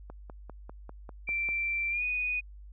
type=click train; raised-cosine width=1 ms; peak=-30 dBFS; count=8; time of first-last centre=0.1-1.489 s; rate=5.04 Hz
type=tone with pitch glide; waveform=sine; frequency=2349 to 2479 Hz; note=D7 to D#7; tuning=0 to -7 cents; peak=-28 dBFS; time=1.27-2.41 s; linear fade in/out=20 ms; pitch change=+93 cents; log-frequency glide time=1.9-2.03 s
effects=added 50 Hz sine -45 dBFS peak until 2.72 s